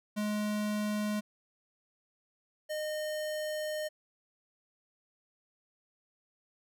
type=tone pair in turn; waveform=square; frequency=210 / 612.4 Hz; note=G#3 / D#5; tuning=+19 / -28 cents; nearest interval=octave + perfect fifth; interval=1853 cents; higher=second; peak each=-31 / -34 dBFS; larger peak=first; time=0.16-1.21 / 2.69-3.89 s; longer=second; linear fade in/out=20 ms; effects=none